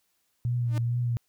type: tone with vibrato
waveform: sine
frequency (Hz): 119.2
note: A#2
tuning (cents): +39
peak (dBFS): -24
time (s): 0.45-1.17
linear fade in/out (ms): 0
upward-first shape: triangle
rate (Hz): 2.3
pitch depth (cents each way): 48
type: tone with exponential growth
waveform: sawtooth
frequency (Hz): 300.7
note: D4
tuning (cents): +41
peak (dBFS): -28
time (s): 0.64-0.78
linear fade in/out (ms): 2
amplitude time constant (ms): 29
effects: white hiss -73 dBFS RMS until 1.28 s